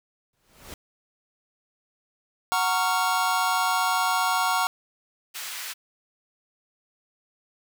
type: noise with exponential growth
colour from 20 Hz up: pink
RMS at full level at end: -38 dBFS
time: 0.33-0.74 s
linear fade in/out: 2 ms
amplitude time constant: 89 ms
type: chord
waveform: square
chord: Gb major seventh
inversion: none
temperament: just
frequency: 740 / 925 / 1110 / 1387.5 Hz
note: Gb5 / Bb5 / Db6 / F6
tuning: 0 / -14 / +2 / -12 cents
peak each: -28 dBFS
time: 2.52-4.67 s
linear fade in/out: 0 ms
type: high-pass noise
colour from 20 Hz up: pink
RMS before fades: -35 dBFS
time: 5.34-5.74 s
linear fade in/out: 20 ms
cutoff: 1600 Hz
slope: 12 dB/octave
effects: none